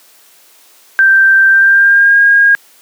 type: tone with pitch glide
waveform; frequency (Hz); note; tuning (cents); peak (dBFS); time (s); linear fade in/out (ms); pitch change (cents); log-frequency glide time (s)
sine; 1568 to 1627.1; G6 to G#6; 0 to -36; -4; 0.99-2.55; 0; +64; 1.49-2.19
effects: white hiss -45 dBFS RMS until 2.81 s + high-pass 300 Hz 12 dB/octave